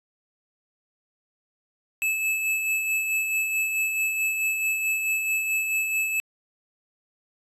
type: tone with tremolo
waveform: square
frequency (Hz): 2608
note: E7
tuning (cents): -19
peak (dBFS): -22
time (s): 2.02-6.2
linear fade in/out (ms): 0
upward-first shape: sine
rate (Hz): 4.6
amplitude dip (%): 40
effects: resampled to 32000 Hz